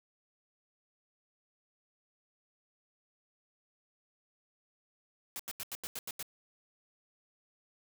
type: noise bursts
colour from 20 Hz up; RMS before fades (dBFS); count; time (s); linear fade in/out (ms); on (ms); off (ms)
white; -40; 8; 5.36-6.227; 0; 34; 85
effects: none